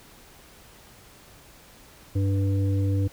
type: harmonic tone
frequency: 98 Hz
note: G2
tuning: in tune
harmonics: 1 / 3 / 5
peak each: -21 / -30 / -36 dBFS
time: 2.15-3.08 s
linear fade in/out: 10 ms
effects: pink hiss -51 dBFS RMS until 3.12 s